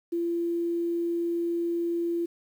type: tone with quantisation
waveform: sine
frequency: 340.9 Hz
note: F4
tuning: 42 cents flat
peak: -25 dBFS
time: 0.12-2.26 s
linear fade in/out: 10 ms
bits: 9
effects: none